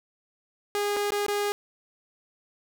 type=tone with dropouts; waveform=sawtooth; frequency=410 Hz; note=G#4; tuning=22 cents flat; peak=-21 dBFS; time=0.75-1.52 s; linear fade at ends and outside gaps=0 ms; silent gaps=0.964-0.968 / 1.105-1.12 / 1.264-1.283 s; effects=none